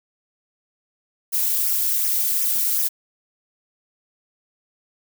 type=noise with flanger; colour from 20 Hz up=violet; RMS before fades=-21 dBFS; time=1.32-2.89 s; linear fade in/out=20 ms; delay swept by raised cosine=0.24 to 2.44 ms; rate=2.7 Hz; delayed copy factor=-0.7; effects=none